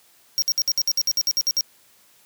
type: tone bursts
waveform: square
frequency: 5588 Hz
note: F8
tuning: in tune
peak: -18 dBFS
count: 13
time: 0.38-1.609 s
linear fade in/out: 0 ms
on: 41 ms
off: 58 ms
effects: white hiss -56 dBFS RMS until 2.25 s + high-pass 100 Hz 12 dB/octave